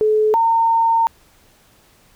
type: tone pair in turn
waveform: sine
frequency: 429.9 / 913.3 Hz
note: A4 / A#5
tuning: -40 / -36 cents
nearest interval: octave + minor second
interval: 1304 cents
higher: second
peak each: -12 dBFS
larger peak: neither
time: 0.01-0.34 / 0.34-1.07 s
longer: second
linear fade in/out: 0 ms
effects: pink hiss -53 dBFS RMS until 2.15 s